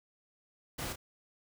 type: noise with echo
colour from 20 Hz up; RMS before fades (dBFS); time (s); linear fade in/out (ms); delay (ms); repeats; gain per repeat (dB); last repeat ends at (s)
pink; -39; 0.78-0.93; 10; 30; 1; -6; 0.96
effects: none